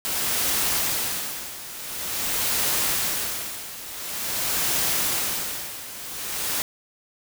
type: noise with tremolo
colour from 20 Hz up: white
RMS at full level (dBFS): -23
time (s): 0.05-6.62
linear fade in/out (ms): 0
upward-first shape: sine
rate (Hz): 0.47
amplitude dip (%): 80
effects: none